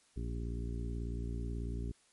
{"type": "harmonic tone with a mistuned harmonic", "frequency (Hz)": 58.27, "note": "A#1", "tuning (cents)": 0, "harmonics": [1, 2, 3, 4, 5, 6, 7], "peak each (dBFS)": [-37, -42, -48, -47, -49, -53, -51], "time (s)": [0.16, 1.92], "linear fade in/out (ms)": 10, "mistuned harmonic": 7, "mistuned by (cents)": -15, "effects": ["white hiss -68 dBFS RMS until 2.12 s", "MP3 48 kbps"]}